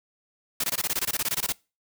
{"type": "noise bursts", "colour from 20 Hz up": "white", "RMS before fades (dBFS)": -26, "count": 16, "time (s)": [0.6, 1.524], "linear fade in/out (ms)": 5, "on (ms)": 39, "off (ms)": 20, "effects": ["noise-tail reverb RT60 0.3 s tail -25 dB re dry"]}